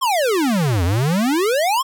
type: exponential two-way sweep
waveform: square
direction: down then up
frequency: 1112 to 82.41 to 1112 Hz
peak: -16 dBFS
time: 0.01-1.83 s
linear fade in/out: 20 ms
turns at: 0.84 s
effects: none